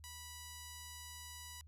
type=tone; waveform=5% pulse; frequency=980 Hz; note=B5; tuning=14 cents flat; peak=-37 dBFS; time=0.04-1.61 s; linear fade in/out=0 ms; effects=added 77 Hz sine -55 dBFS peak until 1.67 s + resampled to 32000 Hz